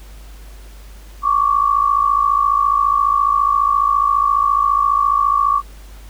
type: tone pair together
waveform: sine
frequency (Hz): 1108.7 / 1163.3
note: C#6 / D6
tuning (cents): 0 / -17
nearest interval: minor second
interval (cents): 83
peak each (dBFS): -15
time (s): 1.22-5.62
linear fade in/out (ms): 50
effects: added 50 Hz sine -35 dBFS peak until 6.09 s + pink hiss -46 dBFS RMS until 6.09 s